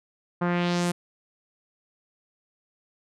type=tone with low-pass filter sweep; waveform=sawtooth; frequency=175.2 Hz; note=F3; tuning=6 cents sharp; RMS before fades=-25 dBFS; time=0.41-0.92 s; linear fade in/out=10 ms; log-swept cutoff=1200 to 11000 Hz; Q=1.8; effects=none